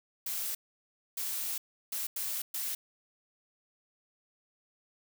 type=noise bursts at uneven times; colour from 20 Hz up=blue; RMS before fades=-35 dBFS; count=5; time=0.26-0.55 / 1.17-1.58 / 1.92-2.07 / 2.16-2.42 / 2.54-2.75 s; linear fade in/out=5 ms; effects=none